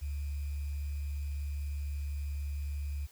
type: tone with sample-and-hold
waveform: sine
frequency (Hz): 71.9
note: D2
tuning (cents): -36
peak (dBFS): -33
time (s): 0.01-3.07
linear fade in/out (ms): 20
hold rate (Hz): 2450
effects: white hiss -60 dBFS RMS until 3.11 s